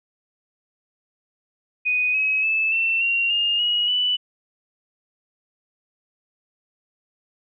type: tone with pitch steps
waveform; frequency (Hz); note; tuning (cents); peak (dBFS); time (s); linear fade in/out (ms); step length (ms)
sine; 2489 / 2553 / 2619 / 2686 / 2755 / 2826 / 2899 / 2974; D#7 / D#7 / E7 / E7 / F7 / F7 / F#7 / F#7; 0 / +44 / -12 / +32 / -24 / +20 / -36 / +8; -18; 1.85-4.17; 20; 290
effects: none